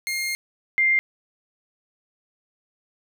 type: tone pair in turn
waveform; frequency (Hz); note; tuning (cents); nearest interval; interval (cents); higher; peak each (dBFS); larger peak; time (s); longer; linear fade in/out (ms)
sawtooth / sine; 2126 / 2102; C7 / C7; +27 / +7; unison; 20; first; -21 / -16; second; 0.07-0.35 / 0.78-0.99; first; 0
effects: none